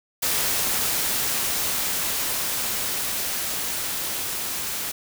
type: noise with level ramp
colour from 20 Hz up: white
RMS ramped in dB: -23 to -29 dBFS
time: 0.22-4.92 s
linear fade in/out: 10 ms
effects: none